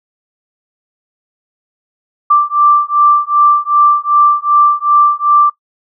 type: beating tone pair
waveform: sine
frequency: 1174.7 / 1177.3 Hz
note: D6 / D6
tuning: 0 / +4 cents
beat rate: 2.6 Hz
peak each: -10 dBFS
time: 2.3-5.5 s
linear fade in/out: 10 ms
effects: noise-tail reverb RT60 0.1 s tail -19 dB re dry